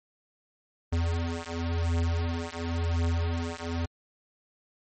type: beating tone pair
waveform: square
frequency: 83.5 / 84.44 Hz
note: E2 / E2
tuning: +23 / +42 cents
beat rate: 0.94 Hz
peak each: -30 dBFS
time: 0.92-3.86 s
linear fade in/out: 10 ms
effects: MP3 32 kbps